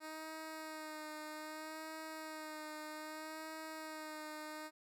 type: tone with vibrato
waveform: 10% pulse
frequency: 311.3 Hz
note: D#4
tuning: 1 cent sharp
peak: -37 dBFS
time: 0-4.71 s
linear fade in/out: 50 ms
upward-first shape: sine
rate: 0.63 Hz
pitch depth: 28 cents each way
effects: none